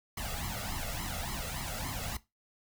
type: noise with flanger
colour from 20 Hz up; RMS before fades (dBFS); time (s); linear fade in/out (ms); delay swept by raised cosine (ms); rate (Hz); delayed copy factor
pink; -37; 0.17-2.17; 5; 0.96 to 1.51; 3.5; +0.9
effects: noise-tail reverb RT60 0.2 s tail -17 dB re dry